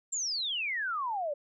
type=exponential sweep; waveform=sine; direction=down; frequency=7530 to 554.4 Hz; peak=-30 dBFS; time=0.12-1.34 s; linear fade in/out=10 ms; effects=none